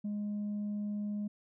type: tone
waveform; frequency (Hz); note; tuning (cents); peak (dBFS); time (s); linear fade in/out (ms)
sine; 207.2; G#3; -4; -31; 0.04-1.28; 10
effects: tanh soft clip ceiling -32 dBFS